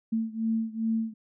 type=beating tone pair; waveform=sine; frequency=223.2 / 225.7 Hz; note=A3 / A3; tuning=+25 / +44 cents; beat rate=2.5 Hz; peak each=-28 / -30 dBFS; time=0.12-1.14 s; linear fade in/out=10 ms; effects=none